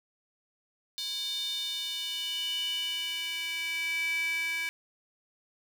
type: tone with high-pass filter sweep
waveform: square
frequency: 329.6 Hz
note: E4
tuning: in tune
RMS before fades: -33 dBFS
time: 0.98-4.69 s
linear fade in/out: 0 ms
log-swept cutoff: 3900 to 2100 Hz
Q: 7.4
effects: none